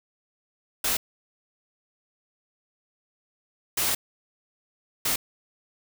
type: noise bursts at uneven times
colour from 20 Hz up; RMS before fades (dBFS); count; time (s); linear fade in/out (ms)
white; -25; 3; 0.84-0.97 / 3.77-3.95 / 5.05-5.16; 5
effects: none